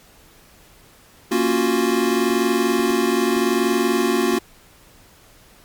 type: chord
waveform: square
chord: Gb major seventh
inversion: first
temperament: equal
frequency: 233.1 / 277.2 / 349.2 / 370 Hz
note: Bb3 / Db4 / F4 / Gb4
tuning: 0 / 0 / 0 / 0 cents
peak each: -23 / -25 / -22 / -22 dBFS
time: 1.31-4.39 s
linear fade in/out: 10 ms
type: clicks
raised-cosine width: 2 ms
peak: -26 dBFS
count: 5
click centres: 2.304 / 2.795 / 2.905 / 3.366 / 4.34 s
effects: pink hiss -50 dBFS RMS until 5.64 s + MP3 96 kbps